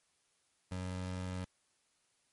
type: tone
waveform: 25% pulse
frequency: 91.9 Hz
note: F#2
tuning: 11 cents flat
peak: -34 dBFS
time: 0.71-1.45 s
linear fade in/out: 10 ms
effects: white hiss -75 dBFS RMS until 2.32 s + MP3 48 kbps